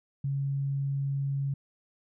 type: tone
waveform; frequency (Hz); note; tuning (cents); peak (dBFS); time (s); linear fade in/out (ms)
sine; 138.59; C#3; 0; -27; 0.24-1.54; 5
effects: none